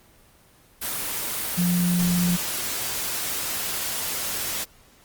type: tone in noise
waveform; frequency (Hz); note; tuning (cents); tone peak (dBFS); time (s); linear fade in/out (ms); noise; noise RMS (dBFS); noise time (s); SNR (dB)
sine; 176.3; F3; +17; -19; 1.57-2.37; 20; white; -28; 0.81-4.65; +6
effects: pink hiss -55 dBFS RMS until 5.04 s + Opus 24 kbps